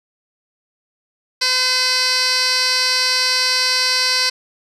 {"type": "tone with band-pass filter", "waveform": "15% pulse", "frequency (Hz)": 510, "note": "C5", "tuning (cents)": -44, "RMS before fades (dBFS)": -17, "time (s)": [1.41, 4.3], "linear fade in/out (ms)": 10, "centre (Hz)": 4300, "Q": 2.7, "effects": ["resampled to 32000 Hz"]}